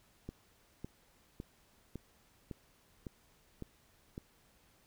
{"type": "click train", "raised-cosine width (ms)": 3, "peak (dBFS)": -29, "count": 8, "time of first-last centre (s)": [0.29, 4.179], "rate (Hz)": 1.8, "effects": ["pink hiss -68 dBFS RMS until 4.86 s"]}